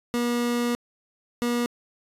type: tone pair in turn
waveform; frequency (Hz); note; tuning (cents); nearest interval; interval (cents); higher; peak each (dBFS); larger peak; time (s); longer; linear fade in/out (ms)
30% pulse; 240 / 240; B3 / B3; -49 / -49; unison; 0; neither; -20; neither; 0.14-0.75 / 1.42-1.66; first; 0
effects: resampled to 32000 Hz